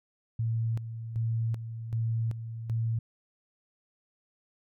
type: tone with tremolo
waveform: sine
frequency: 113.8 Hz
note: A#2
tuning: 41 cents flat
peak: -26 dBFS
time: 0.39-2.99 s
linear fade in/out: 5 ms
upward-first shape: square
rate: 1.3 Hz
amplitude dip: 65%
effects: none